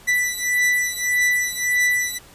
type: beating tone pair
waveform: 45% pulse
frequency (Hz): 1975.5 / 1977.2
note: B6 / B6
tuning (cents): 0 / +1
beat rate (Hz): 1.7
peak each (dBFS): -21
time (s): 0.07-2.19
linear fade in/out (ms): 20
effects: pink hiss -47 dBFS RMS until 2.34 s + resampled to 32000 Hz